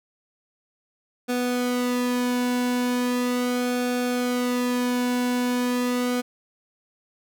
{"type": "tone with flanger", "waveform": "sawtooth", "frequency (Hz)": 246.9, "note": "B3", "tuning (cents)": 0, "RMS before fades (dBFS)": -24, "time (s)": [1.28, 6.22], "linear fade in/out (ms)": 20, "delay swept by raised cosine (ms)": [1, 1.59], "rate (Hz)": 0.38, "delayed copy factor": -0.65, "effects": []}